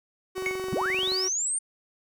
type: tone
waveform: 45% pulse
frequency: 374.8 Hz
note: F#4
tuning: 22 cents sharp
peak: -30 dBFS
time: 0.35-1.29 s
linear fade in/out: 20 ms
type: click train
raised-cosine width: 1 ms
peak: -26 dBFS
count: 18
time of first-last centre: 0.38-1.119 s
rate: 23 Hz
type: tone with exponential decay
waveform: triangle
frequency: 2217 Hz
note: C#7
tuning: in tune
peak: -21 dBFS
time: 0.46-0.67 s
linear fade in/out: 0 ms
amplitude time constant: 45 ms
type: linear sweep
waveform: sine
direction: up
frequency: 30.03 to 9060 Hz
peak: -25 dBFS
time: 0.72-1.59 s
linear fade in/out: 10 ms
effects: none